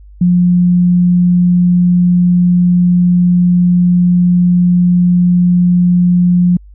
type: tone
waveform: sine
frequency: 177.4 Hz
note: F3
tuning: 27 cents sharp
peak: -6 dBFS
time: 0.21-6.57 s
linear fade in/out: 5 ms
effects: added 50 Hz sine -34 dBFS peak until 6.74 s